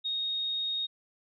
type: tone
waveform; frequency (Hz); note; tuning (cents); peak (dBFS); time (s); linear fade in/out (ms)
sine; 3729; A#7; 0; -29; 0.04-0.87; 20
effects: none